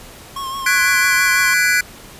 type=tone with vibrato; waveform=square; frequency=1079 Hz; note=C#6; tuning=47 cents flat; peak=-24 dBFS; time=0.36-1.54 s; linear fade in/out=5 ms; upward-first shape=triangle; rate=6 Hz; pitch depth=44 cents each way
type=chord; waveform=square; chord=G# half-diminished seventh; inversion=third; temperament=equal with one note detuned; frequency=1480 / 1661.2 / 2005 / 2349 Hz; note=F#6 / G#6 / B6 / D7; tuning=0 / 0 / +26 / 0 cents; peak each=-17 / -21 / -20 / -20 dBFS; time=0.66-1.81 s; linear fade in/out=5 ms
effects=pink hiss -39 dBFS RMS until 2.19 s + resampled to 32000 Hz